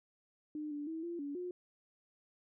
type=tone with pitch steps; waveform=sine; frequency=302.4 / 292.1 / 322.9 / 342.6 / 285.3 / 358.6 Hz; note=D#4 / D4 / E4 / F4 / C#4 / F4; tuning=-49 / -9 / -36 / -33 / +50 / +46 cents; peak=-38 dBFS; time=0.55-1.51 s; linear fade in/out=2 ms; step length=160 ms; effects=none